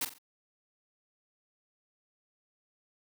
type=noise with echo; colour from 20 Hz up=white; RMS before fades=-32 dBFS; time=0.01-0.05 s; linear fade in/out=5 ms; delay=45 ms; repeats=3; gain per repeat=-9 dB; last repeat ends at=0.185 s; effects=high-pass 80 Hz 12 dB/octave